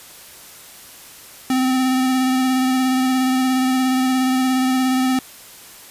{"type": "tone with vibrato", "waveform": "square", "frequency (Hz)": 258.5, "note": "C4", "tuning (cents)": -21, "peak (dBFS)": -16, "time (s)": [1.5, 5.19], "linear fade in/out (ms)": 2, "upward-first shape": "sine", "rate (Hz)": 17, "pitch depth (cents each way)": 19, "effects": ["white hiss -41 dBFS RMS until 5.9 s", "resampled to 32000 Hz"]}